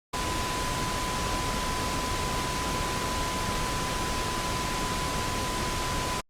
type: tone in noise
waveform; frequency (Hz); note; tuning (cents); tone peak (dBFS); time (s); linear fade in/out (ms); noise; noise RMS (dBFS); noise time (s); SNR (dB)
sine; 1003; B5; +26; -33; 0.13-6.21; 10; pink; -30; 0.13-6.21; -6
effects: low-pass 9000 Hz 12 dB/octave + Opus 48 kbps